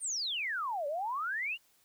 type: exponential two-way sweep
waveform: sine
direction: down then up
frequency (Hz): 9397 to 554.4 to 2952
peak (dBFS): -32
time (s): 0-1.58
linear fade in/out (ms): 50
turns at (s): 0.87
effects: white hiss -68 dBFS RMS until 1.84 s